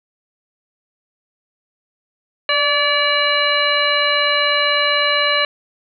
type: harmonic tone with a mistuned harmonic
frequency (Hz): 576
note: D5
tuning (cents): -34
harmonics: 1 / 2 / 3 / 4 / 5 / 7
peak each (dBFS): -21 / -21 / -21 / -21 / -21 / -21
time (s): 2.49-5.45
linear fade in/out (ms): 2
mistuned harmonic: 1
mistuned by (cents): +33
effects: none